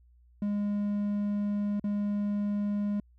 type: tone with dropouts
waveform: triangle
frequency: 205.2 Hz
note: G#3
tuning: 21 cents flat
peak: -25 dBFS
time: 0.42-3 s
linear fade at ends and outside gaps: 2 ms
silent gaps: 1.797-1.841 s
effects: added 60 Hz sine -57 dBFS peak until 3.18 s